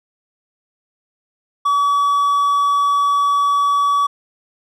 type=tone; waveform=triangle; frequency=1140 Hz; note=C#6; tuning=48 cents sharp; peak=-11 dBFS; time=1.65-4.07 s; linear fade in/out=10 ms; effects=none